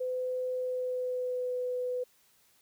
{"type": "tone with pitch glide", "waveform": "sine", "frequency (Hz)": [507, 498.9], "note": ["B4", "B4"], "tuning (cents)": [45, 17], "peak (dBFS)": -30, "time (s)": [0, 2.04], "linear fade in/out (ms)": 10, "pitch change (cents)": -28, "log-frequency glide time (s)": [0.52, 1.58], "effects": ["white hiss -66 dBFS RMS until 2.61 s"]}